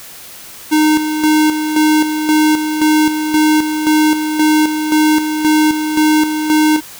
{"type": "tone with tremolo", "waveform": "square", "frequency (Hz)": 307.6, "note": "D#4", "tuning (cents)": -20, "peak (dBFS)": -9, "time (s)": [0.71, 6.81], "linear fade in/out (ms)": 20, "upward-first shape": "square", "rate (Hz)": 1.9, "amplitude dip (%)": 55, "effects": ["white hiss -34 dBFS RMS until 6.99 s"]}